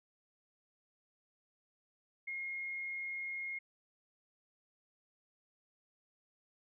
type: tone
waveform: sine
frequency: 2146 Hz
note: C7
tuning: 43 cents sharp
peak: -38 dBFS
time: 2.27-3.59 s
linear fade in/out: 10 ms
effects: none